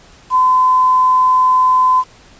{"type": "tone with quantisation", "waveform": "sine", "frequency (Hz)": 1020, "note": "C6", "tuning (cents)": -44, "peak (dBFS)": -8, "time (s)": [0.3, 2.04], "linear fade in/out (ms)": 50, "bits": 6, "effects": ["pink hiss -44 dBFS RMS until 2.39 s", "resampled to 16000 Hz"]}